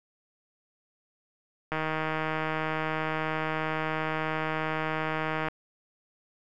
click train, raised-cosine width 0.5 ms, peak -15 dBFS, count 592, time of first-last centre 1.72-5.484 s, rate 157 Hz, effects none

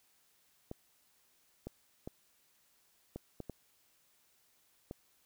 clicks, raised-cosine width 2 ms, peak -28 dBFS, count 7, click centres 0.714 / 1.67 / 2.075 / 3.16 / 3.403 / 3.497 / 4.911 s, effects white hiss -71 dBFS RMS until 5.25 s

